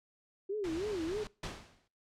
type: tone with vibrato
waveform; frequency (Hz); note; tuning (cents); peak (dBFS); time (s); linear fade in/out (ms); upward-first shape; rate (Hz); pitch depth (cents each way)
sine; 370; F#4; 0; -33; 0.49-1.24; 10; sine; 3.2; 260
type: noise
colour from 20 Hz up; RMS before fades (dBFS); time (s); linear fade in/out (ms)
pink; -45; 0.64-1.27; 0
type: noise with exponential decay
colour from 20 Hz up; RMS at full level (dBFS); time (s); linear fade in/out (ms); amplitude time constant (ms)
pink; -37; 1.43-1.88; 5; 97
effects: noise-tail reverb RT60 0.4 s tail -22 dB re dry + low-pass 6000 Hz 12 dB/octave